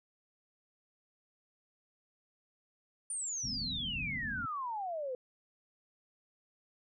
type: exponential sweep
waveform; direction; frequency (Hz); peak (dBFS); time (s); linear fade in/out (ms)
sine; down; 9397 to 490; -35; 3.1-5.15; 2
type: low-pass noise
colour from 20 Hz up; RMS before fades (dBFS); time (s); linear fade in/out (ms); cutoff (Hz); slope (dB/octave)
white; -43; 3.43-4.46; 10; 270; 96
effects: none